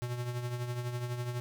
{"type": "tone with tremolo", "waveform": "square", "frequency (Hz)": 122, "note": "B2", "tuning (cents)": -21, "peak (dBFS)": -32, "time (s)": [0.02, 1.4], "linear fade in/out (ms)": 0, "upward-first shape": "triangle", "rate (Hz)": 12, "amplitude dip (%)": 60, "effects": []}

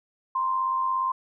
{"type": "tone pair together", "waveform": "sine", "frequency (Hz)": [949.4, 1046.5], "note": ["A#5", "C6"], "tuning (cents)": [31, 0], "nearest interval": "major second", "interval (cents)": 169, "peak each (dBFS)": [-33, -23], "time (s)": [0.35, 1.12], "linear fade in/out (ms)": 5, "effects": []}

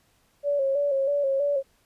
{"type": "tone with vibrato", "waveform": "sine", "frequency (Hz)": 558, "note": "C#5", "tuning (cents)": 11, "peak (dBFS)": -21, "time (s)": [0.43, 1.63], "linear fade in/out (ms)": 50, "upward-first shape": "square", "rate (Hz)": 3.1, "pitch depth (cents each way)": 49, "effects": ["pink hiss -65 dBFS RMS until 1.85 s", "resampled to 32000 Hz"]}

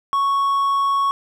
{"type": "tone", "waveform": "triangle", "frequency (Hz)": 1108.7, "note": "C#6", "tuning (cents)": 0, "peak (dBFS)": -14, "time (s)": [0.13, 1.11], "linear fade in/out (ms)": 0, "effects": []}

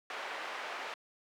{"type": "band-pass noise", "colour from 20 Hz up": "pink", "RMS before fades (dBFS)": -41, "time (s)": [0.1, 0.94], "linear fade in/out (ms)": 2, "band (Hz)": [680, 2500], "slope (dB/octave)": 12, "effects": ["high-pass 300 Hz 12 dB/octave"]}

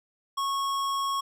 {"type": "tone with hard clipping", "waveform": "sine", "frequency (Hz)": 1100, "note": "C#6", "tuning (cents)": -14, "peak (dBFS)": -28, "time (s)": [0.37, 1.21], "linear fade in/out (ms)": 10, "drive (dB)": 16, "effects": []}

